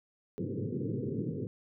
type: band-pass noise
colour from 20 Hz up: pink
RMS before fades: -35 dBFS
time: 0.38-1.47 s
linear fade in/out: 0 ms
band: 100 to 490 Hz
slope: 96 dB/octave
effects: none